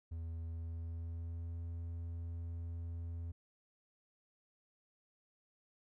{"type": "tone with pitch glide", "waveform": "triangle", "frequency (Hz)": [82.41, 84.24], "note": ["E2", "E2"], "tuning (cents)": [0, 38], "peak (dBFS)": -38, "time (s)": [0.11, 3.32], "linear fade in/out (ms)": 10, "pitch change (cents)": 38, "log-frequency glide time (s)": [0.44, 1.61], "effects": []}